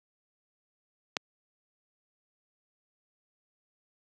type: click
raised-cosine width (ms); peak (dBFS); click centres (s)
0.2; -10; 1.168
effects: high-pass 200 Hz 12 dB/octave